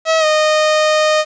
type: tone with pitch glide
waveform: sawtooth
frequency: 644 to 616.3 Hz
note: E5 to D#5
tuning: -41 to -17 cents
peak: -7 dBFS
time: 0.05-1.25 s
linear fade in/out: 50 ms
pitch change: -76 cents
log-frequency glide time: 0.19-0.25 s
effects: resampled to 16000 Hz + 7-bit